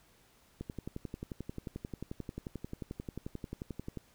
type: click train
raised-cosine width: 3 ms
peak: -26 dBFS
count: 39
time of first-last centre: 0.61-3.973 s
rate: 11.3 Hz
effects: pink hiss -65 dBFS RMS until 4.14 s